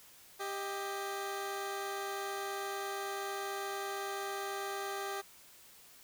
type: tone pair together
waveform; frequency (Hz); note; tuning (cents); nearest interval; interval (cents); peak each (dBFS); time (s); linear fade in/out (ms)
15% pulse; 395 / 627; G4 / D#5; +13 / +13; minor sixth; 800; -31 / -40; 0.39-5.22; 20
effects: white hiss -58 dBFS RMS until 6.03 s